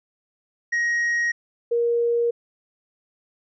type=tone pair in turn; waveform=triangle / sine; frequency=1885 / 471.2 Hz; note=A#6 / A#4; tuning=+19 / +19 cents; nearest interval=2 octaves; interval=2400 cents; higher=first; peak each=-18 dBFS; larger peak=neither; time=0.72-1.32 / 1.71-2.31 s; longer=neither; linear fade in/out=10 ms; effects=resampled to 16000 Hz